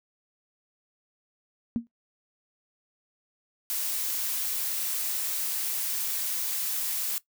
sine tone with exponential decay, 233.1 Hz, A#3, in tune, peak -20 dBFS, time 1.76-1.87 s, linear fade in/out 0 ms, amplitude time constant 23 ms
blue noise, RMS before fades -30 dBFS, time 3.7-7.18 s, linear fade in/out 0 ms
effects noise-tail reverb RT60 0.1 s tail -17 dB re dry

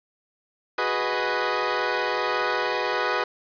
15% pulse chord, G# minor seventh, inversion third, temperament equal, 370 / 415.3 / 493.9 / 622.3 Hz, F#4 / G#4 / B4 / D#5, 0 / 0 / 0 / 0 cents, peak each -23 / -23 / -20 / -24 dBFS, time 0.78-3.24 s, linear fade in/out 5 ms, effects resampled to 11025 Hz + 7-bit

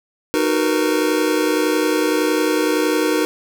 square chord, B major seventh, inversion first, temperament just, 308.7 / 370.4 / 463 / 493.9 Hz, D#4 / F#4 / A#4 / B4, -14 / +2 / -12 / 0 cents, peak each -20 / -23 / -22 / -25 dBFS, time 0.34-3.25 s, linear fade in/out 0 ms, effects none

